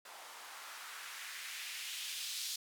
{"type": "noise with band-pass filter sweep", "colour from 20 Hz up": "blue", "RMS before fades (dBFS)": -45, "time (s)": [0.05, 2.56], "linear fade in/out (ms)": 5, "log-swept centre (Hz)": [750, 4200], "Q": 1.5, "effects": []}